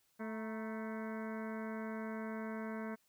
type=harmonic tone with a mistuned harmonic; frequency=220 Hz; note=A3; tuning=in tune; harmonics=1 / 2 / 3 / 4 / 5 / 6 / 7 / 8 / 9 / 10; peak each=-41 / -47 / -49 / -53 / -53 / -56 / -52 / -59 / -57 / -59 dBFS; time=0.19-2.96 s; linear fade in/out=20 ms; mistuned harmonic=4; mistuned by=+100 cents; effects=white hiss -75 dBFS RMS until 3.08 s